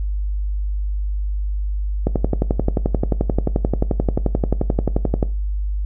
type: click train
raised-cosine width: 2 ms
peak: -4 dBFS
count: 37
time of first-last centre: 2.07-5.228 s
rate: 11.4 Hz
effects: noise-tail reverb RT60 0.3 s tail -17 dB re dry + added 50 Hz sine -19 dBFS peak until 5.85 s